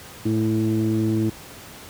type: tone with low-pass filter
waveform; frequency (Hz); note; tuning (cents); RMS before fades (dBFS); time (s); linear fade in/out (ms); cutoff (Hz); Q
sawtooth; 110; A2; 0; -21; 0.25-1.3; 10; 300; 7.9
effects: pink hiss -41 dBFS RMS until 1.89 s + high-pass 60 Hz 12 dB/octave